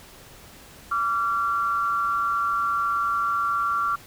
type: tone pair together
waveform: sine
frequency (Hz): 1155 / 1373.5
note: D6 / F6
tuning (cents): -29 / -29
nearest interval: minor third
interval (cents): 300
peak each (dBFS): -24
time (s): 0.91-3.96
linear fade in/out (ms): 10
effects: pink hiss -47 dBFS RMS until 4.06 s